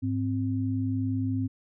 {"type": "tone pair together", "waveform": "sine", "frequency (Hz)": [104.27, 261.6], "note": ["G#2", "C4"], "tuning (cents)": [7, 0], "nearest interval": "octave + major third", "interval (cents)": 1593, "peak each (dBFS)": -28, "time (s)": [0.02, 1.48], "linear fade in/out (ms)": 20, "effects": []}